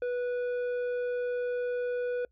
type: tone with tanh clipping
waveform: sine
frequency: 490.9 Hz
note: B4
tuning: 10 cents flat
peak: -30 dBFS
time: 0.02-2.25 s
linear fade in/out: 2 ms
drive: 8 dB
effects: noise-tail reverb RT60 0.1 s tail -26 dB re dry + added 60 Hz sine -65 dBFS peak until 2.31 s